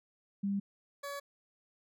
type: tone pair in turn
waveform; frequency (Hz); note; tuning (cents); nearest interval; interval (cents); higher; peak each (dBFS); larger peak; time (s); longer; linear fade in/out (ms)
sine / 20% pulse; 199.2 / 566; G3 / C#5; +28 / +36; octave + tritone; 1808; second; -30 / -34; first; 0.43-0.6 / 1.03-1.2; neither; 10
effects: none